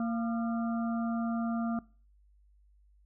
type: harmonic tone with a mistuned harmonic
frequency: 230 Hz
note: A#3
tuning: 23 cents flat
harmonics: 1 / 3 / 5 / 6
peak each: -29 / -39 / -43 / -45 dBFS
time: 0-1.79 s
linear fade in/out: 2 ms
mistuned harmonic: 5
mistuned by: +75 cents
effects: noise-tail reverb RT60 0.4 s tail -22 dB re dry + added 50 Hz sine -60 dBFS peak until 3.05 s